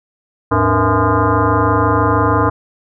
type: tone with frequency modulation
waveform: sine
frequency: 461.9 Hz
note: A#4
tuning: 16 cents flat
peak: -10 dBFS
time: 0.51-2.5 s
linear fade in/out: 10 ms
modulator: 190 Hz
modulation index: 4.4
effects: none